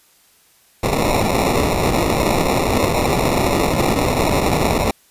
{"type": "noise with sample-and-hold", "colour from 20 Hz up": "violet", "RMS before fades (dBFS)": -17, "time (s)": [0.83, 4.91], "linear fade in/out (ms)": 2, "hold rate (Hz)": 1575, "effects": ["white hiss -54 dBFS RMS until 5.1 s", "resampled to 32000 Hz"]}